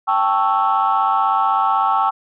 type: chord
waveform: sine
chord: A dominant seventh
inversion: third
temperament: equal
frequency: 784 / 880 / 1108.7 / 1318.5 Hz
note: G5 / A5 / C#6 / E6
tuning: 0 / 0 / 0 / 0 cents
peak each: -18 / -19 / -19 / -19 dBFS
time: 0.07-2.11 s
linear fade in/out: 20 ms
effects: tanh soft clip ceiling -7 dBFS